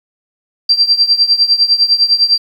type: tone with tremolo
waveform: sine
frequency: 4714 Hz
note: D8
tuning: 6 cents sharp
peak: -4 dBFS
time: 0.69-2.38 s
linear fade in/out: 5 ms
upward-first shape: triangle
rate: 9.9 Hz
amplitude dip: 90%
effects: 7-bit